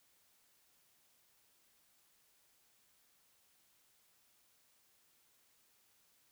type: silence
effects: white hiss -72 dBFS RMS until 6.31 s